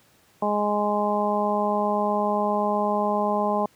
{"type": "harmonic tone", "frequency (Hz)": 207.7, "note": "G#3", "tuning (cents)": 0, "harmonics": [1, 2, 3, 4, 5], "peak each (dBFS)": [-27, -29, -26, -26, -28], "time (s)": [0.42, 3.66], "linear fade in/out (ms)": 5, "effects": ["pink hiss -59 dBFS RMS until 3.75 s", "high-pass 100 Hz 12 dB/octave"]}